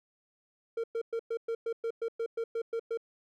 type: tone bursts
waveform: triangle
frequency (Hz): 458.6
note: A#4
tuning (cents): -28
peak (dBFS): -28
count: 13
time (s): 0.77-2.974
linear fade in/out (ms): 5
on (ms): 68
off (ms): 110
effects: none